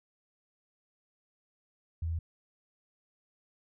sine tone, 82.41 Hz, E2, in tune, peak -30 dBFS, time 2.02-2.19 s, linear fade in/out 5 ms, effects none

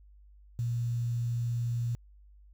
sine tone with quantisation, 118.8 Hz, A#2, 33 cents sharp, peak -28 dBFS, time 0.59-1.95 s, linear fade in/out 0 ms, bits 9, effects added 50 Hz sine -53 dBFS peak until 2.53 s

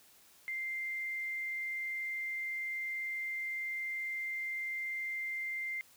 sine tone, 2093 Hz, C7, in tune, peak -35 dBFS, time 0.48-5.81 s, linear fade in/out 0 ms, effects white hiss -62 dBFS RMS until 5.96 s

